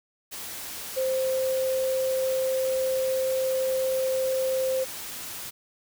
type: tone in noise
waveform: sine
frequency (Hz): 523.3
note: C5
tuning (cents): 0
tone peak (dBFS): -23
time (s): 0.96-4.85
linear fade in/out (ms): 20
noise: white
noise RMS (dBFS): -37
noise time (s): 0.31-5.51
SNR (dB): +11
effects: none